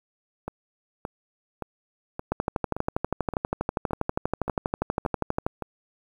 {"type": "two click trains", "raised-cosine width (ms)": 1, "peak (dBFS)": [-10, -17], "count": [40, 10], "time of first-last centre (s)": [[2.32, 5.465], [0.48, 5.623]], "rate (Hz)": [12.4, 1.75], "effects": ["8-bit"]}